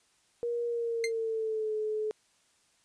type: tone with pitch glide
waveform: sine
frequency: 474.1 to 429.8 Hz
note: A#4 to A4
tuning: +29 to -41 cents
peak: -29 dBFS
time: 0.43-2.11 s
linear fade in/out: 0 ms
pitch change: -170 cents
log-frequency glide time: 0.66-1.74 s
type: tone with exponential decay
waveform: sawtooth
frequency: 2093 Hz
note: C7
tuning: in tune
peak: -23 dBFS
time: 1.04-1.12 s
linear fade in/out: 1 ms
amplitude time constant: 17 ms
effects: white hiss -68 dBFS RMS until 2.84 s + resampled to 22050 Hz